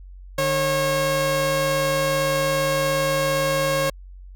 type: tone pair together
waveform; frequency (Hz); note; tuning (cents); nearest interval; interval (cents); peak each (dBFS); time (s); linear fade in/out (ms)
sawtooth; 150.34 / 544; D3 / C#5; +41 / -33; octave + minor seventh; 2226; -23 / -16; 0.38-3.9; 5
effects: added 46 Hz sine -38 dBFS peak until 4.35 s